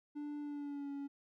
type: tone with pitch glide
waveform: triangle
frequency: 293.7 to 281.1 Hz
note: D4 to C#4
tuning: 0 to +24 cents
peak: -38 dBFS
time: 0.15-1.08 s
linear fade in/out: 20 ms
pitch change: -76 cents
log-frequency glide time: 0.4-0.91 s
effects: none